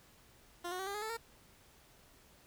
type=tone with pitch steps; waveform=15% pulse; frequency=349.2 / 365.5 / 382.6 / 400.4 / 419.1 / 438.7 / 459.2 Hz; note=F4 / F#4 / G4 / G4 / G#4 / A4 / A#4; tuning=0 / -21 / -42 / +37 / +16 / -5 / -26 cents; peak=-32 dBFS; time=0.64-1.172 s; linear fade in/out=10 ms; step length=76 ms; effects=pink hiss -63 dBFS RMS until 2.46 s